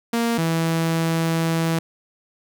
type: tone pair in turn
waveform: sawtooth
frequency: 232.9 / 164.1 Hz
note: A#3 / E3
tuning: -1 / -8 cents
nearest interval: tritone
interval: 607 cents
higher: first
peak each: -15 dBFS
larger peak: neither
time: 0.13-0.38 / 0.38-1.79 s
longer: second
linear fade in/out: 5 ms
effects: none

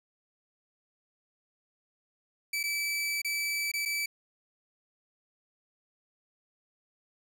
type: tone with dropouts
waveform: sawtooth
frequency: 2309 Hz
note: D7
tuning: 30 cents flat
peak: -26 dBFS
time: 2.53-4.06 s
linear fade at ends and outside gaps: 5 ms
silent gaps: 2.631-2.637 / 3.218-3.246 / 3.717-3.737 / 3.853-3.857 s
effects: none

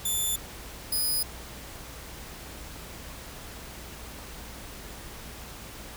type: tone pair in turn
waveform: 5% pulse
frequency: 3520 / 4989 Hz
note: A7 / D#8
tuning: 0 / +4 cents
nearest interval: tritone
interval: 604 cents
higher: second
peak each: -18 dBFS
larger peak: neither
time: 0.05-0.36 / 0.92-1.23 s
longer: neither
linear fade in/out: 5 ms
effects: added 60 Hz sine -47 dBFS peak until 5.96 s + pink hiss -43 dBFS RMS until 5.96 s

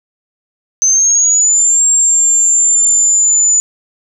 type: linear two-way sweep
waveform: sine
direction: up then down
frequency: 6160 to 7459 to 6980 Hz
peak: -7 dBFS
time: 0.82-3.6 s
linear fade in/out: 0 ms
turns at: 1.84 s
effects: none

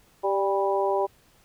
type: harmonic tone with a mistuned harmonic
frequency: 196 Hz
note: G3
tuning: in tune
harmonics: 2 / 3 / 4 / 5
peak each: -25 / -27 / -28 / -29 dBFS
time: 0.23-1.07 s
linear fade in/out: 20 ms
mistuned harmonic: 4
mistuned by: +26 cents
effects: pink hiss -60 dBFS RMS until 1.44 s

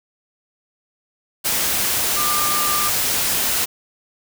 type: tone in noise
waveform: sine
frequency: 1196 Hz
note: D6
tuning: 31 cents sharp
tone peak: -22 dBFS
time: 2.16-2.9 s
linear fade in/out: 20 ms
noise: white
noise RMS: -20 dBFS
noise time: 1.44-3.66 s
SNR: -5 dB
effects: none

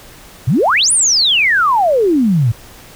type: exponential two-way sweep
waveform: sine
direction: up then down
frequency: 105.8 to 9956 to 105.8 Hz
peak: -9 dBFS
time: 0.47-2.52 s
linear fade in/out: 10 ms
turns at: 0.92 s
effects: pink hiss -39 dBFS RMS until 2.95 s

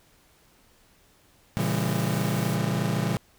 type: chord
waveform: 40% pulse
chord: A# diminished seventh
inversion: none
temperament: just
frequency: 116.54 / 139.85 / 167.82 / 201.4 Hz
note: A#2 / C#3 / E3 / G3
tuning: 0 / +16 / +31 / +47 cents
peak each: -29 / -29 / -28 / -29 dBFS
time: 1.57-3.17 s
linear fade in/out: 0 ms
type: high-pass noise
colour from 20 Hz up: white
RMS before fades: -41 dBFS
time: 1.6-2.56 s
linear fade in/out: 5 ms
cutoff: 120 Hz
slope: 12 dB/octave
effects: pink hiss -60 dBFS RMS until 3.38 s

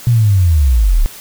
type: linear sweep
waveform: sine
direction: down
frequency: 123.47 to 30.87 Hz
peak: -7 dBFS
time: 0.07-1.06 s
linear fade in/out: 0 ms
effects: white hiss -34 dBFS RMS until 1.2 s

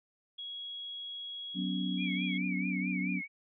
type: tone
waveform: sine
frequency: 3322 Hz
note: G#7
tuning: in tune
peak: -39 dBFS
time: 0.38-2.38 s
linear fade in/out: 10 ms
type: chord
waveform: sine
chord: F# suspended fourth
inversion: none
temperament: equal with one note detuned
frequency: 185 / 246.9 / 283.5 Hz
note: F#3 / B3 / C#4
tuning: 0 / 0 / +39 cents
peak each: -33 / -38 / -37 dBFS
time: 1.54-3.22 s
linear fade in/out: 50 ms
type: tone with vibrato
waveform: sine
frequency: 2294 Hz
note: D7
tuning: 41 cents flat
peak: -36 dBFS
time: 1.97-3.28 s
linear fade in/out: 50 ms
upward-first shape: triangle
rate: 4.6 Hz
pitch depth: 120 cents each way
effects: none

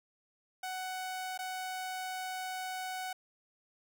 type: tone with dropouts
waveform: sawtooth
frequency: 745 Hz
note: F#5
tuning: 12 cents sharp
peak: -33 dBFS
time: 0.63-3.13 s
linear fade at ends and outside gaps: 5 ms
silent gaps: 1.377-1.389 s
effects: none

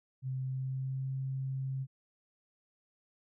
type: tone with pitch glide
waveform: sine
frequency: 130.81 to 133.33 Hz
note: C3 to C3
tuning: 0 to +33 cents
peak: -33 dBFS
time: 0.22-1.87 s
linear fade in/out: 50 ms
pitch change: +33 cents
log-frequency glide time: 0.43-1.12 s
effects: none

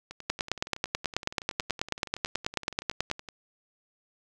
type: two click trains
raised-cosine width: 0.2 ms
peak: -23 / -9 dBFS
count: 35 / 27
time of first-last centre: 0.11-3.288 / 0.3-3.114 s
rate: 10.7 / 9.24 Hz
effects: none

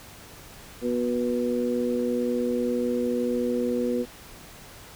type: harmonic tone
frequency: 121.9 Hz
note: B2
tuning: 22 cents flat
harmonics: 2 / 3 / 4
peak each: -26 / -30 / -27 dBFS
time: 0.81-4.06 s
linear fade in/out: 50 ms
effects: pink hiss -46 dBFS RMS until 4.95 s

